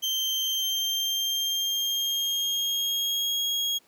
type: tone with pitch glide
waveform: 35% pulse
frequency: 3136 to 3286 Hz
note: G7 to G#7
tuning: 0 to -19 cents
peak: -23 dBFS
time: 0.02-3.79 s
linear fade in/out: 20 ms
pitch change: +81 cents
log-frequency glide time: 0.37-3.4 s
effects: pink hiss -61 dBFS RMS until 3.87 s + high-pass 200 Hz 12 dB/octave